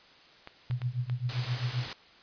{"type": "clicks", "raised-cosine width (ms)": 0.3, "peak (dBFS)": -26, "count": 4, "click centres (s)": [0.474, 0.71, 0.818, 1.098]}
{"type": "tone with tremolo", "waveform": "sine", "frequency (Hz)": 123.47, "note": "B2", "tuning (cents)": 0, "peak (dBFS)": -25, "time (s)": [0.7, 1.87], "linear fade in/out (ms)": 0, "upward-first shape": "triangle", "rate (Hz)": 7.6, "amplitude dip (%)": 100}
{"type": "noise", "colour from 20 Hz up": "white", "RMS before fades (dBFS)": -36, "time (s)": [1.29, 1.93], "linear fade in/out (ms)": 2}
{"effects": ["white hiss -56 dBFS RMS until 2.22 s", "resampled to 11025 Hz"]}